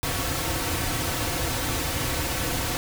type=noise with comb filter; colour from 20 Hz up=pink; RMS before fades=-27 dBFS; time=0.03-2.77 s; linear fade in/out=0 ms; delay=4.9 ms; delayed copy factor=-0.65; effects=none